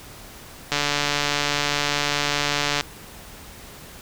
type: click train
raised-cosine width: 0.2 ms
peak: -4 dBFS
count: 304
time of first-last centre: 0.72-2.81 s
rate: 145 Hz
effects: pink hiss -42 dBFS RMS until 4.01 s